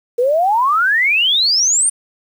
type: exponential sweep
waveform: sine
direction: up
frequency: 466.5 to 9320 Hz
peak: -11 dBFS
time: 0.18-1.9 s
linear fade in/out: 10 ms
effects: 7-bit